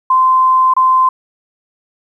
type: tone with dropouts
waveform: sine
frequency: 1036 Hz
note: C6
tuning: 17 cents flat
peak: -7 dBFS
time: 0.1-1.09 s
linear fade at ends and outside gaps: 5 ms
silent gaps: 0.738-0.765 s
effects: 8-bit